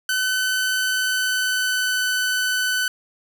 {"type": "tone with pitch glide", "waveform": "sawtooth", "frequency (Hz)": [1515, 1504.5], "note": ["F#6", "F#6"], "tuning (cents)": [40, 28], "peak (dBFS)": -16, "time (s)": [0.09, 2.88], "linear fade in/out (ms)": 2, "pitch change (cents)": -12, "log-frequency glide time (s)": [0.81, 2.06], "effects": []}